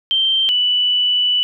sine tone pair in turn, 3136 / 2969 Hz, G7 / F#7, 0 / +5 cents, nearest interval minor second, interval 95 cents, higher first, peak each -13 dBFS, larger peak neither, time 0.11-0.49 / 0.49-1.43 s, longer second, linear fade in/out 0 ms, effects none

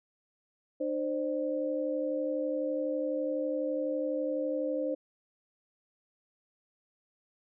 sine tone cluster, 302.2 / 524 / 596 Hz, D4 / C5 / D5, +50 / +2 / +25 cents, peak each -34 / -31 / -38 dBFS, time 0.8-4.95 s, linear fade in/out 10 ms, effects none

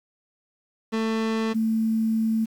30% pulse / sine tone pair in turn, 222.5 / 222.5 Hz, A3 / A3, +20 / +20 cents, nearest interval unison, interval 0 cents, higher neither, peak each -20 dBFS, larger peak neither, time 0.92-1.54 / 1.54-2.46 s, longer second, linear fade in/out 20 ms, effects low-pass 5000 Hz 12 dB/octave + 8-bit

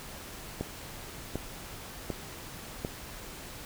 click train, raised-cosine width 2 ms, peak -18 dBFS, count 4, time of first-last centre 0.61-2.849 s, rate 1.34 Hz, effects pink hiss -44 dBFS RMS until 3.65 s

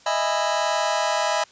sawtooth chord, E major seventh, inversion third, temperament just, 618.1 / 659.3 / 824.1 / 988.9 Hz, D#5 / E5 / G#5 / B5, -12 / 0 / -14 / +2 cents, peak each -22 dBFS, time 0.06-1.44 s, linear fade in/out 5 ms, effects white hiss -52 dBFS RMS until 1.51 s + resampled to 16000 Hz

